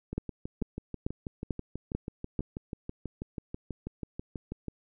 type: two click trains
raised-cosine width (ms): 3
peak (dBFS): -17 / -23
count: 6 / 29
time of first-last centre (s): 0.18-2.392 / 0.13-4.683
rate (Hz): 2.26 / 6.15
effects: none